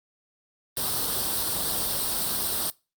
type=noise with comb filter; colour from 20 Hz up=white; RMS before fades=-27 dBFS; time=0.77-2.7 s; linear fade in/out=0 ms; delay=0.22 ms; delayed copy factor=+0.7; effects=noise-tail reverb RT60 0.3 s tail -25 dB re dry + Opus 24 kbps